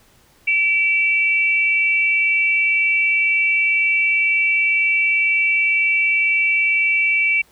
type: tone pair together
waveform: sine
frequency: 2311 / 2711 Hz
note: D7 / E7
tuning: -28 / +48 cents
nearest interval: minor third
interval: 276 cents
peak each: -15 / -21 dBFS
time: 0.47-7.42 s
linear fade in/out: 10 ms
effects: pink hiss -54 dBFS RMS until 7.51 s